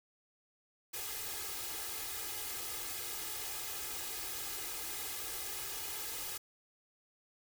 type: noise with comb filter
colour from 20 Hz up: white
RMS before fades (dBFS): -41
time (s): 0.93-6.38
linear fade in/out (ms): 10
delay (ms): 2.4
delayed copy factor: +0.9
effects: none